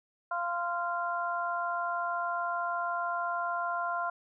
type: harmonic tone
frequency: 346.5 Hz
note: F4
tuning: 14 cents flat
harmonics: 2 / 3 / 4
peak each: -34 / -34 / -34 dBFS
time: 0.31-4.1 s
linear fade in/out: 5 ms
effects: none